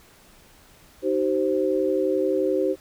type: chord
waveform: sine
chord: C minor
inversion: first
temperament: equal with one note detuned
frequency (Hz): 311.1 / 382.6 / 523.3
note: Eb4 / G4 / C5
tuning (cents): 0 / -42 / 0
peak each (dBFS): -26 / -23 / -24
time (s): 1.02-2.76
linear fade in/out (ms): 50
effects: pink hiss -53 dBFS RMS until 2.8 s